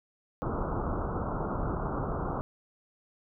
pink low-pass noise, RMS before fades -32 dBFS, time 0.42-2.41 s, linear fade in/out 0 ms, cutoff 1400 Hz, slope 96 dB/octave, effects none

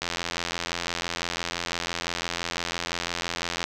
click train, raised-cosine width 0.2 ms, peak -10 dBFS, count 312, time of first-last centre 0.02-3.64 s, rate 85.9 Hz, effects none

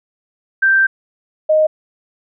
sine tone pair in turn, 1568 / 621.2 Hz, G6 / D#5, 0 / -3 cents, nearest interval octave + major third, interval 1603 cents, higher first, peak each -9 dBFS, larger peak neither, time 0.62-0.87 / 1.49-1.67 s, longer first, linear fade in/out 10 ms, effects none

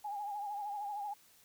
sine tone with vibrato, 820 Hz, G#5, 22 cents flat, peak -37 dBFS, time 0.04-1.14 s, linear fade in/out 10 ms, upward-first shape sine, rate 13 Hz, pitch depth 56 cents each way, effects white hiss -64 dBFS RMS until 1.44 s

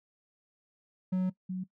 triangle / sine tone pair in turn, 185 / 185 Hz, F#3 / F#3, 0 / 0 cents, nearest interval unison, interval 0 cents, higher neither, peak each -24 / -32 dBFS, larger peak first, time 1.12-1.3 / 1.49-1.64 s, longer first, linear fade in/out 10 ms, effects noise-tail reverb RT60 0.1 s tail -18 dB re dry

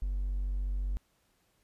triangle tone with hard clipping, 47.28 Hz, F#1, 38 cents sharp, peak -30 dBFS, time 0.02-0.97 s, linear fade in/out 0 ms, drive 4 dB, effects pink hiss -72 dBFS RMS until 1.63 s + resampled to 32000 Hz

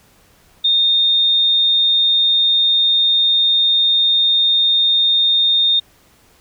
sine tone, 3660 Hz, A#7, 32 cents flat, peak -11 dBFS, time 0.64-5.8 s, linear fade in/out 10 ms, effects pink hiss -52 dBFS RMS until 6.4 s

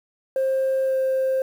sine tone with pitch glide, 530 to 526.6 Hz, C5 to C5, +22 to +11 cents, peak -17 dBFS, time 0.36-1.42 s, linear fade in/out 2 ms, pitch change -11 cents, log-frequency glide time 0.85-0.96 s, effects tanh soft clip ceiling -17 dBFS + 8-bit

